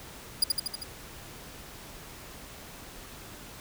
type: tone with echo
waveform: sawtooth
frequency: 4861 Hz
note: D#8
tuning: 41 cents flat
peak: -16 dBFS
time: 0.42-0.44 s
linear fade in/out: 5 ms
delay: 79 ms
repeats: 5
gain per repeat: -3 dB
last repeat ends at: 0.835 s
effects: pink hiss -46 dBFS RMS until 3.6 s